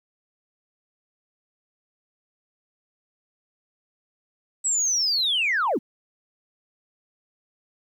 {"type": "linear sweep", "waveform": "sine", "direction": "down", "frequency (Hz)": [7900, 167.3], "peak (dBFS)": -19, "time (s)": [4.64, 5.79], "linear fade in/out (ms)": 20, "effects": ["tanh soft clip ceiling -16 dBFS", "10-bit"]}